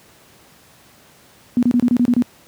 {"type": "tone bursts", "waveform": "sine", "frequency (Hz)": 243.4, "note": "B3", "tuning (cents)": -25, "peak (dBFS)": -11, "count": 8, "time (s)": [1.57, 2.222], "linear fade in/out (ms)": 0, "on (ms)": 57, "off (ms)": 28, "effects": ["pink hiss -49 dBFS RMS until 2.47 s", "high-pass 100 Hz 12 dB/octave"]}